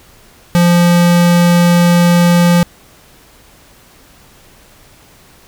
square tone, 173.8 Hz, F3, 8 cents flat, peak -7 dBFS, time 0.55-2.63 s, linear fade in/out 0 ms, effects pink hiss -44 dBFS RMS until 5.47 s

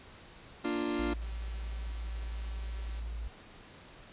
40% pulse chord, Bb major, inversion none, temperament equal, 233.1 / 293.7 / 349.2 Hz, Bb3 / D4 / F4, 0 / 0 / 0 cents, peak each -37 / -33 / -34 dBFS, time 0.64-1.14 s, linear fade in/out 10 ms
sine tone, 56.2 Hz, A1, 37 cents sharp, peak -35 dBFS, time 0.99-3.28 s, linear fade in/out 5 ms
click train, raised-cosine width 0.2 ms, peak -38 dBFS, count 342, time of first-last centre 1.22-2.996 s, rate 192 Hz
effects pink hiss -53 dBFS RMS until 4.12 s + resampled to 8000 Hz

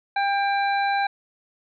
harmonic tone with a mistuned harmonic, 798 Hz, G5, 31 cents sharp, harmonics 1 / 2 / 3 / 5, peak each -21 / -27 / -31 / -35 dBFS, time 0.16-1.07 s, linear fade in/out 5 ms, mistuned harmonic 3, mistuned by -27 cents, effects none

